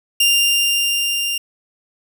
sawtooth tone with level ramp, 2794 Hz, F7, in tune, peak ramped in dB -8 to -16 dBFS, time 0.2-1.38 s, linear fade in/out 5 ms, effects none

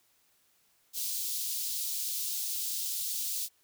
white high-pass noise, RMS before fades -34 dBFS, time 0.93-3.49 s, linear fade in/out 50 ms, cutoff 3600 Hz, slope 24 dB/octave, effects white hiss -69 dBFS RMS until 3.63 s

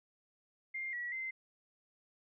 sine tone with pitch steps, 2110 / 1931 / 2074 Hz, C7 / B6 / C7, +14 / -39 / -16 cents, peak -37 dBFS, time 0.74-1.31 s, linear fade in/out 10 ms, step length 190 ms, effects none

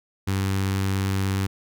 sawtooth tone with notch filter, 96.8 Hz, G2, 21 cents flat, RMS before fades -24 dBFS, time 0.27-1.47 s, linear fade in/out 10 ms, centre 610 Hz, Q 1.3, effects none

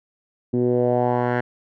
10% pulse tone with low-pass filter sweep, 122.6 Hz, B2, 12 cents flat, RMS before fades -20 dBFS, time 0.53-1.41 s, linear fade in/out 10 ms, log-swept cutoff 300 to 1600 Hz, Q 2.7, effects none

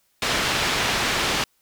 white low-pass noise, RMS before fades -23 dBFS, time 0.22-1.44 s, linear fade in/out 2 ms, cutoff 3600 Hz, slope 12 dB/octave, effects white hiss -66 dBFS RMS until 1.61 s

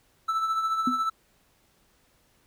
triangle tone with tremolo, 1318.5 Hz, E6, in tune, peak -20 dBFS, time 0.28-1.1 s, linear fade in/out 10 ms, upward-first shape triangle, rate 14 Hz, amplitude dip 55%
sine tone with exponential decay, 250.7 Hz, B3, 26 cents sharp, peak -20 dBFS, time 0.87-1.03 s, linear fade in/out 5 ms, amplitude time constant 34 ms
effects pink hiss -65 dBFS RMS until 2.46 s

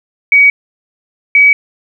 sine tone pair in turn, 2260 / 2274 Hz, C#7 / C#7, +33 / +44 cents, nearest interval unison, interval 11 cents, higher second, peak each -3 dBFS, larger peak neither, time 0.32-0.5 / 1.35-1.53 s, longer neither, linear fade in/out 2 ms, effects 7-bit

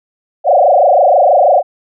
sine tone with frequency modulation, 651 Hz, E5, 22 cents flat, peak -5 dBFS, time 0.44-1.63 s, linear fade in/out 50 ms, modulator 26.2 Hz, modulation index 4, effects none

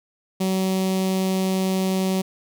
sawtooth tone with notch filter, 188.9 Hz, F#3, 36 cents sharp, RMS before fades -22 dBFS, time 0.4-2.22 s, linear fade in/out 10 ms, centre 1500 Hz, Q 0.88, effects none

